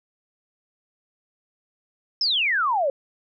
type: exponential sweep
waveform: sine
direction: down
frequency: 5400 to 523.3 Hz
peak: -19 dBFS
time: 2.21-2.9 s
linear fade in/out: 2 ms
effects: none